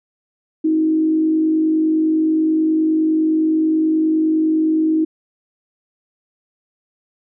sine tone with frequency modulation, 316.3 Hz, D#4, 29 cents sharp, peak -13 dBFS, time 0.64-5.05 s, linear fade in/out 10 ms, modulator 49.6 Hz, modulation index 0.31, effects none

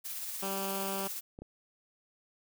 blue noise with tremolo, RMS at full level -38 dBFS, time 0.04-1.21 s, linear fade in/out 20 ms, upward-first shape sine, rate 17 Hz, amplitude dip 30%
10% pulse tone, 194.7 Hz, G3, 12 cents flat, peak -26 dBFS, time 0.42-1.08 s, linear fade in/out 10 ms
clicks, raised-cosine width 2 ms, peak -32 dBFS, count 2, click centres 1.389 / 1.42 s
effects none

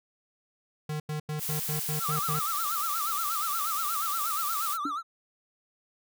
square tone bursts, 152.1 Hz, D#3, 39 cents flat, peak -31 dBFS, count 8, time 0.89-2.393 s, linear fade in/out 5 ms, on 110 ms, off 89 ms
blue noise, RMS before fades -33 dBFS, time 1.38-4.78 s, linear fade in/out 50 ms
triangle tone with vibrato, 1256 Hz, D#6, 16 cents sharp, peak -28 dBFS, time 1.99-5.03 s, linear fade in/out 50 ms, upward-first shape sine, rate 8.4 Hz, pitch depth 150 cents each way
sine tone with exponential decay, 290.1 Hz, D4, 21 cents flat, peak -27 dBFS, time 4.85-4.96 s, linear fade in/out 5 ms, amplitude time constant 23 ms
effects none

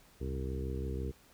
harmonic tone with a mistuned harmonic, 66 Hz, C2, 16 cents sharp, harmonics 1 / 2 / 3 / 4 / 5 / 6 / 7, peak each -36 / -42 / -45 / -47 / -46 / -44 / -46 dBFS, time 0.2-1.12 s, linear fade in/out 20 ms, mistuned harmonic 1, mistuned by +97 cents, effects pink hiss -62 dBFS RMS until 1.33 s

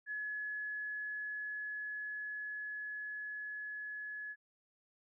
sine tone with level ramp, 1699 Hz, G#6, 39 cents sharp, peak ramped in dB -37 to -41 dBFS, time 0.06-4.36 s, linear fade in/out 50 ms, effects none

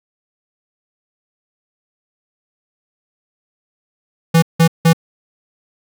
square tone bursts, 164.81 Hz, E3, in tune, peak -8 dBFS, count 3, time 4.34-4.932 s, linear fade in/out 10 ms, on 84 ms, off 170 ms, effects none

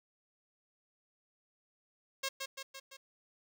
5% pulse tone with echo, 540 Hz, C#5, 45 cents flat, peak -22 dBFS, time 2.23-2.29 s, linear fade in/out 10 ms, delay 170 ms, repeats 4, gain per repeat -4 dB, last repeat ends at 2.97 s, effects none

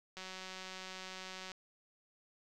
click train, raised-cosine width 0.2 ms, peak -29 dBFS, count 253, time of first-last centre 0.17-1.518 s, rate 187 Hz, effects none

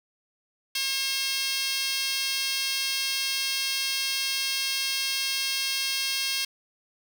15% pulse tone with high-pass filter, 539 Hz, C#5, 49 cents flat, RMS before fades -28 dBFS, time 0.75-6.45 s, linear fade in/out 5 ms, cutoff 3500 Hz, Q 8, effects none

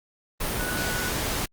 sine tone in noise, 1476 Hz, F#6, 5 cents flat, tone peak -31 dBFS, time 0.59-1.1 s, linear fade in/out 10 ms, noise pink, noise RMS -28 dBFS, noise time 0.4-1.46 s, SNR -6 dB, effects Opus 32 kbps

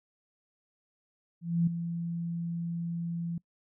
sine tone with ADSR envelope, 169.4 Hz, E3, 48 cents sharp, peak -21 dBFS, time 1.41-3.38 s, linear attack 260 ms, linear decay 6 ms, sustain -10 dB, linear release 4 ms, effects noise-tail reverb RT60 0.1 s tail -24 dB re dry

